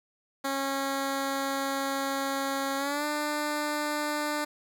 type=tone with pitch glide; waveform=10% pulse; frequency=273.4 to 298.1 Hz; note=C#4 to D4; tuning=-24 to +26 cents; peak=-20 dBFS; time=0.44-4.45 s; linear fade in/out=10 ms; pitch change=+150 cents; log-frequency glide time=2.77-3.05 s; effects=none